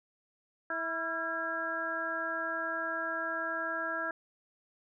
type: harmonic tone with a mistuned harmonic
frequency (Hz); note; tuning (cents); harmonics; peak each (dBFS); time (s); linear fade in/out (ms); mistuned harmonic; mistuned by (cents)
326.9; E4; -14; 1 / 2 / 3 / 4 / 5; -44 / -39 / -44 / -37 / -35; 0.7-4.11; 2; 4; +62
effects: none